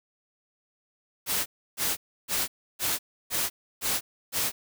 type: noise bursts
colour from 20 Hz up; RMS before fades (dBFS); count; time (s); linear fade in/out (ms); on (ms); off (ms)
white; -27; 7; 1.26-4.52; 50; 200; 310
effects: none